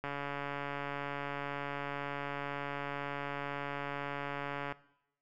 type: click train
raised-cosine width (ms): 0.5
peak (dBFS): -23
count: 666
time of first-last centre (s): 0.04-4.723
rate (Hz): 142
effects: noise-tail reverb RT60 0.8 s tail -19 dB re dry